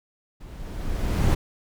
brown noise with level ramp, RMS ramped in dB -41 to -17 dBFS, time 0.4-1.35 s, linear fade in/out 10 ms, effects none

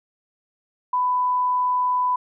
sine tone, 997 Hz, B5, 16 cents sharp, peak -18 dBFS, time 0.93-2.16 s, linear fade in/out 5 ms, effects none

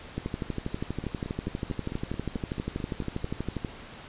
two click trains, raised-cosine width 3 ms, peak -22 / -17 dBFS, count 11 / 44, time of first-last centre 1.04-3.243 / 0.18-3.648 s, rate 4.54 / 12.4 Hz, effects pink hiss -45 dBFS RMS until 4.08 s + resampled to 8000 Hz

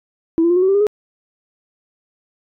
sine tone with pitch steps, 328.3 / 340.1 / 352.3 / 364.9 / 378 / 391.5 / 405.6 / 420.1 Hz, E4 / F4 / F4 / F#4 / F#4 / G4 / G#4 / G#4, -7 / -46 / +15 / -24 / +37 / -2 / -41 / +20 cents, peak -10 dBFS, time 0.38-0.868 s, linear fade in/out 0 ms, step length 61 ms, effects tanh soft clip ceiling -7 dBFS

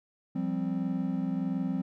triangle chord, F suspended second, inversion none, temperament equal, 174.61 / 196 / 261.6 Hz, F3 / G3 / C4, 0 / 0 / 0 cents, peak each -31 / -31 / -30 dBFS, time 0.35-1.82 s, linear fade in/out 10 ms, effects none

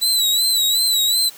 sawtooth tone with vibrato, 3951 Hz, B7, in tune, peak -12 dBFS, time 0.01-1.3 s, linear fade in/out 20 ms, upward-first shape sine, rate 2.7 Hz, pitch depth 72 cents each way, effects white hiss -42 dBFS RMS until 1.37 s + high-pass 100 Hz 12 dB/octave

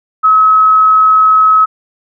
sine tone, 1283 Hz, E6, 47 cents flat, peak -4 dBFS, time 0.23-1.66 s, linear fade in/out 20 ms, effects none

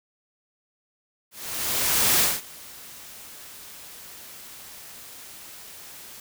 white noise with ADSR envelope, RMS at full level -19 dBFS, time 1.31-6.2 s, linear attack 890 ms, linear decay 210 ms, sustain -24 dB, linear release 3 ms, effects none

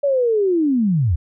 sine linear sweep, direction down, 578 to 70.9 Hz, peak -14 dBFS, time 0.03-1.16 s, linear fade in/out 10 ms, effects none

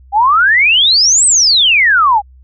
sine exponential two-way sweep, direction up then down, 777 to 8372 to 777 Hz, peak -6 dBFS, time 0.12-2.22 s, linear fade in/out 50 ms, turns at 1.26 s, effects added 64 Hz sine -38 dBFS peak until 2.43 s

